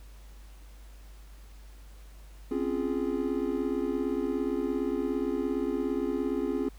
triangle chord, Db major seventh, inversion third, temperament just, 259.9 / 277.2 / 346.5 / 415.8 Hz, C4 / Db4 / F4 / Ab4, -11 / 0 / -14 / +2 cents, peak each -31 dBFS, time 2.51-6.69 s, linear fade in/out 5 ms, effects added 50 Hz sine -46 dBFS peak until 6.78 s + pink hiss -59 dBFS RMS until 6.78 s

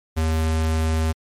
square tone, 79.8 Hz, D#2, 44 cents sharp, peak -19 dBFS, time 0.16-1.13 s, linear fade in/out 20 ms, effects MP3 64 kbps

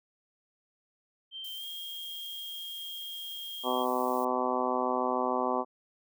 sine tone with pitch glide, 3136 to 3235 Hz, G7 to G#7, 0 to -46 cents, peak -38 dBFS, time 1.31-3.86 s, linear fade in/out 50 ms, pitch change +54 cents, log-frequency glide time 1.55-1.65 s
violet noise, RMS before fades -47 dBFS, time 1.44-4.25 s, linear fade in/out 5 ms
harmonic tone, 126.6 Hz, B2, 43 cents sharp, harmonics 2 / 3 / 4 / 5 / 6 / 7 / 8 / 9, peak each -35 / -35 / -35 / -35 / -35 / -35 / -35 / -35 dBFS, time 3.63-5.65 s, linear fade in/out 50 ms
effects none

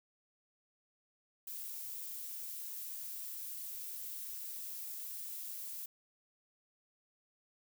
violet noise, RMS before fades -44 dBFS, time 1.47-5.86 s, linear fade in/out 5 ms, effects none

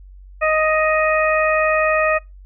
harmonic tone, 624 Hz, D#5, 5 cents sharp, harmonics 1 / 2 / 3 / 4, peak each -17 / -20 / -22 / -23 dBFS, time 0.41-2.19 s, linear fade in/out 20 ms, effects noise-tail reverb RT60 0.2 s tail -24 dB re dry + added 47 Hz sine -38 dBFS peak until 2.45 s

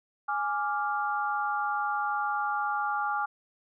sine chord, D diminished, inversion second, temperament equal, 830.6 / 1174.7 / 1396.9 Hz, Ab5 / D6 / F6, 0 / 0 / 0 cents, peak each -30 / -32 / -32 dBFS, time 0.28-3.26 s, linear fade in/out 10 ms, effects none

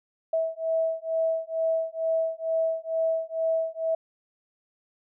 sine beating tone pair, 649 / 651.2 Hz, E5 / E5, -27 / -21 cents, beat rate 2.2 Hz, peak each -27 dBFS, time 0.33-3.95 s, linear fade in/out 5 ms, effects none

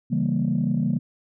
sine chord, C# diminished seventh, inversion none, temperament equal, 138.59 / 164.81 / 196 / 233.1 Hz, C#3 / E3 / G3 / Bb3, 0 / 0 / 0 / 0 cents, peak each -26 / -25 / -25 / -24 dBFS, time 0.1-0.99 s, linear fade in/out 20 ms, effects tanh soft clip ceiling -13 dBFS

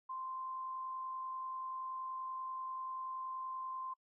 sine tone with amplitude modulation, 1043 Hz, C6, 6 cents flat, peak -39 dBFS, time 0.09-3.94 s, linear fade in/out 10 ms, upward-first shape sine, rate 50.4 Hz, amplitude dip 25%, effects noise-tail reverb RT60 0.1 s tail -24 dB re dry

